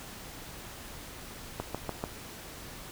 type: click train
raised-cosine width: 1 ms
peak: -18 dBFS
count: 4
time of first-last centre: 1.6-2.039 s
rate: 6.83 Hz
effects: pink hiss -45 dBFS RMS until 2.91 s